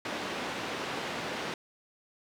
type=band-pass noise; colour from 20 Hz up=pink; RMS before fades=-36 dBFS; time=0.05-1.54 s; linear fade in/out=2 ms; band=240 to 3800 Hz; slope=12 dB/octave; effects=none